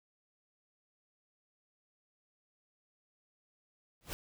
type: noise with exponential growth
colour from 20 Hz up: pink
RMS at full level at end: -35 dBFS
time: 4.01-4.13 s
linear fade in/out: 0 ms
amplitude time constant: 25 ms
effects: none